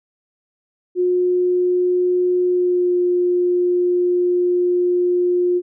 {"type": "tone with pitch glide", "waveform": "sine", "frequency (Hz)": [360.1, 356], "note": ["F#4", "F4"], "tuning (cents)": [-47, 33], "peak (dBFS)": -14, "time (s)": [0.95, 5.62], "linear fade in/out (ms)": 50, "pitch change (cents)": -20, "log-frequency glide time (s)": [2.45, 2.97], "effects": []}